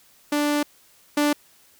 sawtooth tone pair in turn, 293.7 / 293.7 Hz, D4 / D4, 0 / 0 cents, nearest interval unison, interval 0 cents, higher neither, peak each -16 / -14 dBFS, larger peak second, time 0.32-0.63 / 1.17-1.33 s, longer first, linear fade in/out 5 ms, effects white hiss -56 dBFS RMS until 1.79 s

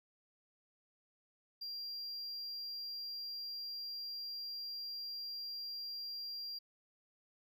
triangle tone, 4760 Hz, D8, 22 cents sharp, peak -40 dBFS, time 1.61-6.59 s, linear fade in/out 10 ms, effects none

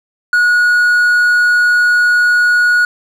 triangle tone, 1454 Hz, F#6, 31 cents flat, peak -6 dBFS, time 0.33-2.85 s, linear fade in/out 2 ms, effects none

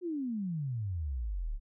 sine exponential sweep, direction down, 370 to 32.7 Hz, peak -32 dBFS, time 0.01-1.6 s, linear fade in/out 50 ms, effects none

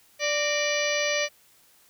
harmonic tone with a mistuned harmonic, 587.3 Hz, D5, in tune, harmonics 1 / 2 / 3 / 4 / 5 / 6 / 7 / 8 / 9 / 10, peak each -27 / -38 / -31 / -29 / -34 / -39 / -38 / -36 / -44 / -33 dBFS, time 0.19-1.29 s, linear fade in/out 50 ms, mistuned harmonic 3, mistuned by +78 cents, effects white hiss -59 dBFS RMS until 1.89 s

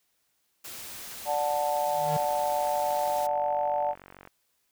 white noise, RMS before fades -41 dBFS, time 0.64-3.27 s, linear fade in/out 10 ms
sine chord, D major, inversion none, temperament just, 587.3 / 734.2 / 881 Hz, D5 / F#5 / A5, 0 / -14 / +2 cents, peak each -29 dBFS, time 1.25-3.95 s, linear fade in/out 50 ms
square tone with exponential growth, 153.3 Hz, D#3, 25 cents flat, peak -28 dBFS, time 1.8-2.17 s, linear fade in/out 5 ms, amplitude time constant 80 ms
click train, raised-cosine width 0.5 ms, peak -31 dBFS, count 99, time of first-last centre 2.18-4.274 s, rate 46.8 Hz
effects white hiss -73 dBFS RMS until 4.71 s

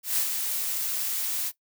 blue noise with ADSR envelope, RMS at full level -24 dBFS, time 0.03-1.52 s, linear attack 140 ms, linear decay 99 ms, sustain -5 dB, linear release 45 ms, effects noise-tail reverb RT60 0.1 s tail -17 dB re dry

